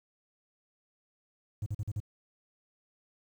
triangle tone bursts, 103.8 Hz, G#2, in tune, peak -28 dBFS, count 5, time 1.62-2.002 s, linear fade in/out 5 ms, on 42 ms, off 43 ms, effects tanh soft clip ceiling -25 dBFS + 10-bit

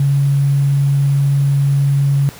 sine tone with sample-and-hold, 139.8 Hz, C#3, 15 cents sharp, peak -10 dBFS, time 0-2.29 s, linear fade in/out 0 ms, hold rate 11025 Hz, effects pink hiss -37 dBFS RMS until 2.39 s + high-pass 80 Hz 12 dB/octave

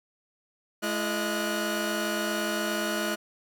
sawtooth tone cluster, 214.8 / 337.1 / 617 / 1454 Hz, A3 / E4 / D#5 / F#6, -41 / +39 / -15 / -31 cents, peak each -29 dBFS, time 0.82-3.16 s, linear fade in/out 20 ms, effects none

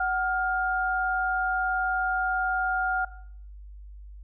sine tone pair together, 746.9 / 1410 Hz, F#5 / F6, +16 / +16 cents, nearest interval major seventh, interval 1100 cents, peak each -26 dBFS, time 0-3.05 s, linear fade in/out 5 ms, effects noise-tail reverb RT60 0.6 s tail -17 dB re dry + added 50 Hz sine -41 dBFS peak until 4.23 s

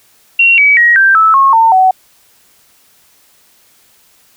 sine tone with pitch steps, 2741 / 2278 / 1893.9 / 1574.3 / 1308.6 / 1087.8 / 904.2 / 751.6 Hz, F7 / C#7 / A#6 / G6 / E6 / C#6 / A5 / F#5, -33 / +47 / +27 / +7 / -13 / -33 / +47 / +27 cents, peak -4 dBFS, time 0.39-1.91 s, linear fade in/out 5 ms, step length 190 ms, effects white hiss -49 dBFS RMS until 4.36 s

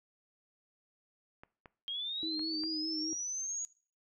clicks, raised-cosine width 0.5 ms, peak -35 dBFS, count 4, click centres 1.435 / 1.658 / 2.394 / 2.637 s
sine linear sweep, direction up, 3206 to 6750 Hz, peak -35 dBFS, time 1.88-3.65 s, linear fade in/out 0 ms
sine tone with vibrato, 315 Hz, D#4, 21 cents sharp, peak -37 dBFS, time 2.23-3.13 s, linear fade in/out 0 ms, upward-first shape sine, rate 4.9 Hz, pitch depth 38 cents each way
effects noise-tail reverb RT60 0.4 s tail -20 dB re dry

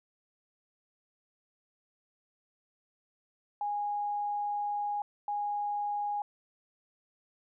sine tone bursts at uneven times, 824 Hz, G#5, 14 cents flat, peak -30 dBFS, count 2, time 3.61-5.02 / 5.28-6.22 s, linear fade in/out 2 ms, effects none

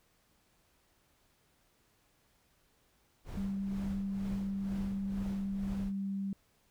brown noise with tremolo, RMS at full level -41 dBFS, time 3.24-5.93 s, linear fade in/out 50 ms, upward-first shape sine, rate 2.1 Hz, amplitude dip 70%
sine tone, 196 Hz, G3, in tune, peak -33 dBFS, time 3.37-6.33 s, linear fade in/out 2 ms
effects pink hiss -71 dBFS RMS until 6.7 s

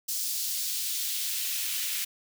white noise with high-pass filter sweep, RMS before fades -31 dBFS, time 0.08-2.05 s, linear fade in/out 10 ms, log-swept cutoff 5000 to 2300 Hz, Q 1.2, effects none

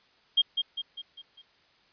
sine tone with echo, 3222 Hz, G7, 47 cents sharp, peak -18 dBFS, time 0.37-0.42 s, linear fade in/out 10 ms, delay 200 ms, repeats 5, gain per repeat -6 dB, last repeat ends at 1.42 s, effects white hiss -63 dBFS RMS until 1.92 s + resampled to 11025 Hz

